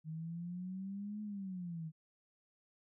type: exponential two-way sweep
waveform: sine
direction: up then down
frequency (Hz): 155.56 to 213 to 155.56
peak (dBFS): -40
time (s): 0.04-1.92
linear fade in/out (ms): 50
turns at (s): 1.22
effects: none